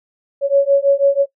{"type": "beating tone pair", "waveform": "sine", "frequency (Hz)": [554.4, 560.5], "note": ["C#5", "C#5"], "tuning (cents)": [0, 19], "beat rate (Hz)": 6.1, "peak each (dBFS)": -13, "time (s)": [0.41, 1.26], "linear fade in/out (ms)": 50, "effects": ["noise-tail reverb RT60 0.1 s tail -17 dB re dry"]}